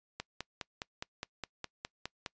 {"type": "click train", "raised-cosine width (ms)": 0.2, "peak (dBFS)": -20, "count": 11, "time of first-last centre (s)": [0.2, 2.262], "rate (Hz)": 4.85, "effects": ["noise-tail reverb RT60 0.1 s tail -24 dB re dry", "resampled to 16000 Hz"]}